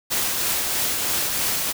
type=noise with tremolo; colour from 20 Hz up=white; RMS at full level=-22 dBFS; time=0.1-1.73 s; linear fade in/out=20 ms; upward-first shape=triangle; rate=3.1 Hz; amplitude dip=30%; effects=none